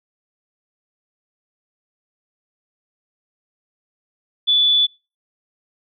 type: tone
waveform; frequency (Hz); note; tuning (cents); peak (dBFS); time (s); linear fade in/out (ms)
sine; 3463; A7; -28; -12; 4.47-4.87; 20
effects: noise-tail reverb RT60 0.3 s tail -25 dB re dry